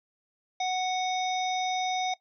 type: harmonic tone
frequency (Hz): 740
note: F#5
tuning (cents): 0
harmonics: 1 / 3 / 5 / 7 / 8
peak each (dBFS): -27 / -36 / -35 / -44 / -41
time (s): 0.6-2.14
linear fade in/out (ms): 5
effects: noise-tail reverb RT60 0.1 s tail -18 dB re dry